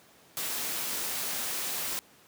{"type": "noise", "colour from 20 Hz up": "white", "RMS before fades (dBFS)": -33, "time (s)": [0.37, 1.99], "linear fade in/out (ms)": 0, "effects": ["pink hiss -58 dBFS RMS until 2.27 s", "high-pass 150 Hz 12 dB/octave"]}